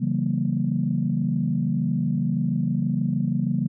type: chord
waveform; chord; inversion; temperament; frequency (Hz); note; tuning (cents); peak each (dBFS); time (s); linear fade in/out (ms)
sine; C# diminished seventh; none; equal with one note detuned; 138.59 / 164.81 / 191.3 / 233.1; C#3 / E3 / G3 / Bb3; 0 / 0 / -42 / 0; -26; 0-3.68; 20
effects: tanh soft clip ceiling -10 dBFS